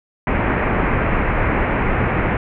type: low-pass noise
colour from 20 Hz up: pink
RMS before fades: -18 dBFS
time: 0.27-2.37 s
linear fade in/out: 2 ms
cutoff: 2400 Hz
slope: 48 dB/octave
effects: none